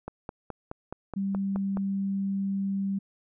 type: click train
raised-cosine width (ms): 1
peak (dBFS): -21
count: 9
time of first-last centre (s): 0.08-1.771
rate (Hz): 4.73
type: tone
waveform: sine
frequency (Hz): 196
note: G3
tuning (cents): 0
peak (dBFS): -26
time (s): 1.16-2.99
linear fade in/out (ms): 10
effects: none